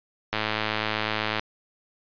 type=click train; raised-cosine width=0.3 ms; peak=-9 dBFS; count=116; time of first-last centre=0.33-1.395 s; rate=108 Hz; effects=resampled to 11025 Hz